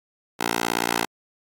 10% pulse tone with high-pass filter, 58 Hz, A#1, 8 cents flat, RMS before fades -25 dBFS, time 0.39-1.06 s, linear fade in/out 20 ms, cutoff 480 Hz, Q 0.62, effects AAC 64 kbps

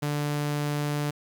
sawtooth tone, 146.9 Hz, D3, 1 cent sharp, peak -22 dBFS, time 0.02-1.11 s, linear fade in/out 10 ms, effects 9-bit

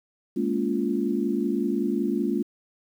sine chord, Bb minor seventh, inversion third, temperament equal with one note detuned, 207.7 / 233.1 / 283.7 / 349.2 Hz, Ab3 / Bb3 / Db4 / F4, 0 / 0 / +40 / 0 cents, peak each -28 dBFS, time 0.36-2.43 s, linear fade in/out 10 ms, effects 9-bit

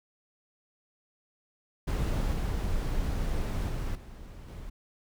brown noise with level steps, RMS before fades -28 / -30 / -32 / -44 / -41 dBFS, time 1.87-4.7 s, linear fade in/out 10 ms, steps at 2.33 / 3.69 / 3.95 / 4.48 s, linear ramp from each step 5 ms, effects none

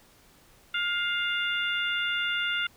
harmonic tone with a mistuned harmonic, 701 Hz, F5, 6 cents sharp, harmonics 2 / 3 / 4 / 5, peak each -29 / -33 / -31 / -35 dBFS, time 0.74-2.67 s, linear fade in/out 5 ms, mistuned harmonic 2, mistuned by +15 cents, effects pink hiss -58 dBFS RMS until 2.76 s

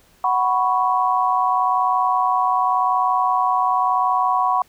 sine chord, F# suspended fourth, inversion none, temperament equal with one note detuned, 742.6 / 987.8 / 1108.7 Hz, F#5 / B5 / C#6, +6 / 0 / 0 cents, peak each -20 dBFS, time 0.24-4.62 s, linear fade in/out 2 ms, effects pink hiss -55 dBFS RMS until 4.68 s

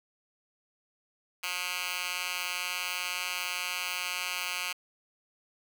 10% pulse tone with high-pass filter, 180.2 Hz, F#3, 45 cents flat, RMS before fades -34 dBFS, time 1.43-4.73 s, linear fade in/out 10 ms, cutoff 2000 Hz, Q 1.6, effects none

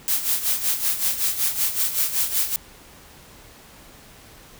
blue noise with tremolo, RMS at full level -20 dBFS, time 0.08-2.56 s, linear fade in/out 0 ms, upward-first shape sine, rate 5.3 Hz, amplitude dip 70%, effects pink hiss -47 dBFS RMS until 4.59 s

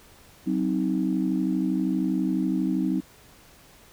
sine chord, C diminished, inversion second, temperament just, 188.37 / 261.6 / 314 Hz, Gb3 / C4 / Eb4, +31 / 0 / +16 cents, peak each -26 dBFS, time 0.46-3.01 s, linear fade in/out 20 ms, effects tanh soft clip ceiling -13 dBFS + pink hiss -53 dBFS RMS until 3.92 s

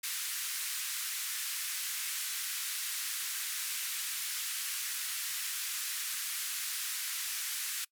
white band-pass noise, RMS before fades -37 dBFS, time 0.03-7.85 s, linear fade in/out 10 ms, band 1400 to 14000 Hz, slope 24 dB/octave, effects noise-tail reverb RT60 0.1 s tail -23 dB re dry

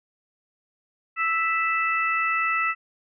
harmonic tone, 659 Hz, E5, 1 cent flat, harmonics 2 / 3 / 4, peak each -24 / -26 / -27 dBFS, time 1.16-2.75 s, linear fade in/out 50 ms, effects none

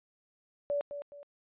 sine tone with echo, 575 Hz, D5, 37 cents flat, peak -28 dBFS, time 0.7-0.81 s, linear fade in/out 0 ms, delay 210 ms, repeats 2, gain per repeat -9 dB, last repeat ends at 1.23 s, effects resampled to 8000 Hz

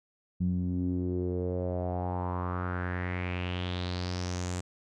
sawtooth tone with low-pass filter sweep, 89.8 Hz, F2, 49 cents sharp, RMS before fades -32 dBFS, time 0.4-4.61 s, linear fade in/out 10 ms, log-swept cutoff 180 to 7800 Hz, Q 4.5, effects none

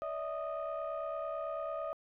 sine tone cluster, 577 / 646 / 1239 Hz, D5 / E5 / D#6, -31 / -35 / -8 cents, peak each -39 / -37 / -40 dBFS, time 0.02-1.93 s, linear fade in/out 0 ms, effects tanh soft clip ceiling -30 dBFS

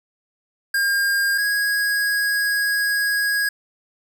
square tone pair in turn, 1611 / 1651.5 Hz, G6 / G#6, +47 / -10 cents, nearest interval unison, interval 43 cents, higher second, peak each -18 / -19 dBFS, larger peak first, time 0.74-1.38 / 1.38-3.49 s, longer second, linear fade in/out 5 ms, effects none

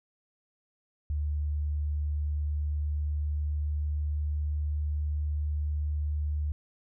sine tone with pitch glide, 74.2 to 74.63 Hz, D2 to D2, +18 to +28 cents, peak -27 dBFS, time 1.1-6.52 s, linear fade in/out 0 ms, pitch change +10 cents, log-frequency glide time 2.07-4.77 s, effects none

